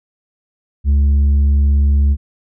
sine tone with tanh clipping, 70.9 Hz, C#2, 40 cents sharp, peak -10 dBFS, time 0.84-2.17 s, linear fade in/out 50 ms, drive 4 dB, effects none

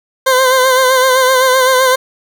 20% pulse tone with vibrato, 517 Hz, C5, 21 cents flat, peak -3 dBFS, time 0.26-1.96 s, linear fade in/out 10 ms, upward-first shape sine, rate 7.8 Hz, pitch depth 42 cents each way, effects 7-bit

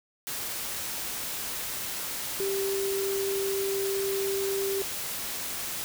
sine tone in noise, 392 Hz, G4, in tune, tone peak -27 dBFS, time 2.4-4.82 s, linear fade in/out 0 ms, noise white, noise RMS -34 dBFS, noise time 0.27-5.84 s, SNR +4 dB, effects none

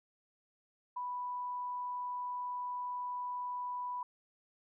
sine tone with ADSR envelope, 987.8 Hz, B5, in tune, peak -34 dBFS, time 0.96-4.03 s, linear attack 11 ms, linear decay 5 ms, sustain -2 dB, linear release 3 ms, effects none

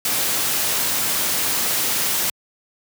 white noise, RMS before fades -21 dBFS, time 0.05-2.3 s, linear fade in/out 2 ms, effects high-pass 80 Hz 12 dB/octave

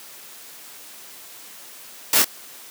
white noise with echo, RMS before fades -17 dBFS, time 2.13-2.22 s, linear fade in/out 2 ms, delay 25 ms, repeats 1, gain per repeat -3 dB, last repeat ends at 2.245 s, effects white hiss -42 dBFS RMS until 2.7 s + high-pass 200 Hz 12 dB/octave

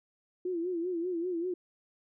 sine tone with vibrato, 349.2 Hz, F4, in tune, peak -30 dBFS, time 0.45-1.54 s, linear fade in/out 5 ms, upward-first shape sine, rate 5.1 Hz, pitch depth 100 cents each way, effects none

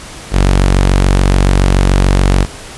sawtooth tone, 46.99 Hz, F#1, 28 cents sharp, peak -3 dBFS, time 0.31-2.47 s, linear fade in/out 50 ms, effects pink hiss -30 dBFS RMS until 2.77 s + resampled to 24000 Hz

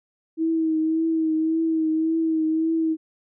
sine tone with vibrato, 320.6 Hz, E4, 48 cents flat, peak -19 dBFS, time 0.37-2.97 s, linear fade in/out 50 ms, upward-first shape triangle, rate 1.8 Hz, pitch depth 36 cents each way, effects none

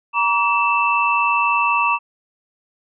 sine tone cluster, 944 / 1149 / 2656 Hz, A#5 / D6 / E7, +22 / -38 / +12 cents, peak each -19 dBFS, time 0.13-1.99 s, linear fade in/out 50 ms, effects none

